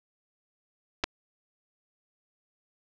clicks, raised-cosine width 0.2 ms, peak -9 dBFS, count 2, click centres 1.038 / 1.041 s, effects low-pass 5000 Hz 12 dB/octave

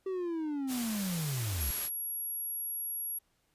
triangle linear sweep, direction down, 386.8 to 60 Hz, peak -30 dBFS, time 0.06-1.71 s, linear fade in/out 5 ms
white noise, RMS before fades -39 dBFS, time 0.67-1.9 s, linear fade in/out 50 ms
sine tone, 11290 Hz, F9, 18 cents sharp, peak -34 dBFS, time 1.6-3.19 s, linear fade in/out 10 ms
effects pink hiss -74 dBFS RMS until 3.54 s + resampled to 32000 Hz

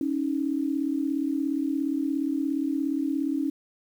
sine tone pair together, 277.2 / 314.3 Hz, C#4 / D#4, 0 / +18 cents, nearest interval major second, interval 218 cents, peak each -26 / -28 dBFS, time 0.01-3.5 s, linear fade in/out 2 ms, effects 9-bit

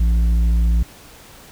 triangle tone with tanh clipping, 57.1 Hz, A#1, 35 cents flat, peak -14 dBFS, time 0-0.83 s, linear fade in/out 5 ms, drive 11 dB, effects pink hiss -43 dBFS RMS until 1.51 s

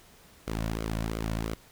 sawtooth tone with flanger, 55 Hz, A1, in tune, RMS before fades -32 dBFS, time 0.47-1.55 s, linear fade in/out 10 ms, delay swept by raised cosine 1.1 to 2.5 ms, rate 2.9 Hz, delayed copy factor -0.65, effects pink hiss -56 dBFS RMS until 1.71 s

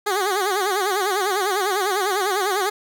15% pulse tone with vibrato, 392 Hz, G4, in tune, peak -13 dBFS, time 0.06-2.7 s, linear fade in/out 10 ms, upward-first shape sine, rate 10 Hz, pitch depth 130 cents each way, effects none

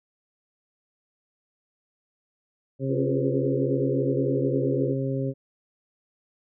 harmonic tone, 134.4 Hz, C3, 47 cents sharp, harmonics 1 / 2 / 3 / 4, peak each -27 / -30 / -32 / -33 dBFS, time 2.79-5.34 s, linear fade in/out 50 ms
sine chord, C# dominant seventh, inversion none, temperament equal with one note detuned, 277.2 / 349.2 / 414.1 / 493.9 Hz, C#4 / E#4 / G#4 / B4, 0 / 0 / -5 / 0 cents, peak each -30 dBFS, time 2.88-4.95 s, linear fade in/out 50 ms
effects none

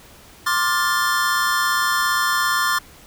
square chord, D minor seventh, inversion third, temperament just, 1057.2 / 1174.7 / 1409.6 / 1762 Hz, C6 / D6 / F6 / A6, +18 / 0 / +16 / +2 cents, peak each -24 dBFS, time 0.46-2.79 s, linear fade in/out 10 ms, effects pink hiss -46 dBFS RMS until 3.06 s

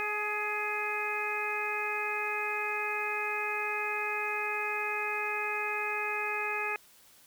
harmonic tone with a mistuned harmonic, 418.9 Hz, G#4, 15 cents sharp, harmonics 1 / 2 / 3 / 4 / 5 / 6, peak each -39 / -38 / -38 / -38 / -39 / -34 dBFS, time 0-6.76 s, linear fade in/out 0 ms, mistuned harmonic 2, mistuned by +20 cents, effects white hiss -59 dBFS RMS until 7.26 s

